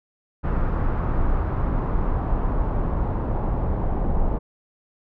brown noise with low-pass filter sweep, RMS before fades -22 dBFS, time 0.43-4.39 s, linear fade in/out 20 ms, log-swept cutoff 1300 to 860 Hz, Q 1.8, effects none

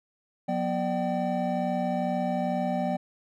triangle tone cluster, 181.1 / 243.4 / 597 / 770 Hz, F#3 / B3 / D5 / G5, -37 / -25 / +28 / -31 cents, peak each -29 dBFS, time 0.48-2.97 s, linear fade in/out 10 ms, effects none

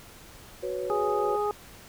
sine chord, F# suspended fourth, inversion none, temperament equal, 370 / 493.9 / 554.4 Hz, F#4 / B4 / C#5, 0 / 0 / 0 cents, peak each -33 / -33 / -34 dBFS, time 0.62-1.37 s, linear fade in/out 20 ms
harmonic tone, 415.3 Hz, G#4, in tune, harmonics 1 / 2 / 3, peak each -27 / -30 / -32 dBFS, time 0.9-1.51 s, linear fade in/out 0 ms
effects pink hiss -49 dBFS RMS until 1.88 s

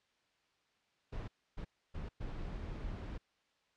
brown noise bursts at uneven times, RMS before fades -42 dBFS, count 4, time 1.12-1.28 / 1.57-1.65 / 1.94-2.09 / 2.2-3.18 s, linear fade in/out 10 ms, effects white hiss -75 dBFS RMS until 3.76 s + low-pass 4000 Hz 12 dB/octave

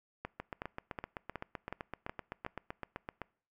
two click trains, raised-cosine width 0.5 ms, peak -23 / -24 dBFS, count 7 / 23, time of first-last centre 0.25-2.464 / 0.4-3.217 s, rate 2.71 / 7.81 Hz, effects noise-tail reverb RT60 0.5 s tail -24 dB re dry

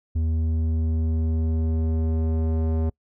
square tone with low-pass filter sweep, 80.2 Hz, E2, 47 cents flat, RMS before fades -23 dBFS, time 0.15-2.9 s, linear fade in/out 10 ms, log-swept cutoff 180 to 560 Hz, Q 0.85, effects noise-tail reverb RT60 0.1 s tail -25 dB re dry

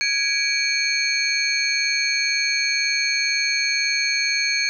sine tone cluster, 1658 / 2292 / 2434 / 4333 / 6380 Hz, G#6 / D7 / D#7 / C#8 / G8, -3 / -43 / -39 / -40 / +30 cents, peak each -27 / -23 / -29 / -23 / -29 dBFS, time 0.01-4.69 s, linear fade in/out 0 ms, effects none

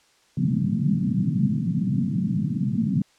white band-pass noise, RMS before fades -23 dBFS, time 0.37-3.02 s, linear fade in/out 2 ms, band 120 to 230 Hz, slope 48 dB/octave, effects white hiss -60 dBFS RMS until 3.18 s + low-pass 7000 Hz 12 dB/octave

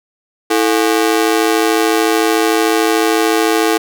sawtooth ring-modulated tone, 384.9 Hz, G4, 32 cents flat, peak -4 dBFS, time 0.5-3.78 s, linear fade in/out 10 ms, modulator 56.8 Hz, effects none

